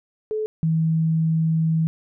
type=tone pair in turn; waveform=sine; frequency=431.3 / 161.18 Hz; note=A4 / E3; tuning=-35 / -39 cents; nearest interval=octave + perfect fourth; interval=1704 cents; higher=first; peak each=-22 / -17 dBFS; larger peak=second; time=0.31-0.46 / 0.63-1.87 s; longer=second; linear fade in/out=0 ms; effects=none